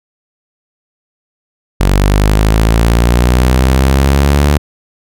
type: linear sweep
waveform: sawtooth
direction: up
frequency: 47.01 to 73.42 Hz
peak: -3 dBFS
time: 1.8-4.58 s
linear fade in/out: 10 ms
effects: none